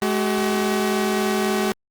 sawtooth tone pair together, 212 / 380.2 Hz, G#3 / F#4, +36 / +47 cents, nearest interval minor seventh, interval 1011 cents, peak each -18 dBFS, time 0.02-1.72 s, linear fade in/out 0 ms, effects Opus 32 kbps

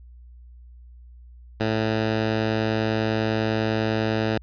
10% pulse tone, 110 Hz, A2, in tune, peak -13 dBFS, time 1.6-4.38 s, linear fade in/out 5 ms, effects added 60 Hz sine -43 dBFS peak until 4.42 s + resampled to 11025 Hz

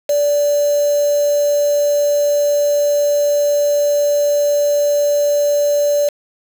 sine tone with quantisation, 582 Hz, D5, 16 cents flat, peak -12 dBFS, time 0.09-6.09 s, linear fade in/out 5 ms, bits 4, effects none

